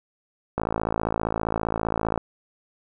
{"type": "click train", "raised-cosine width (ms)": 1, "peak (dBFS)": -10, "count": 89, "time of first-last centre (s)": [0.58, 2.177], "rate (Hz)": 55.1, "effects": []}